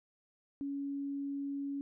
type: tone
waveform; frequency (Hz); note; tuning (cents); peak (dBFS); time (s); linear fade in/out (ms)
sine; 280; C#4; +18; -35; 0.61-1.81; 0
effects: none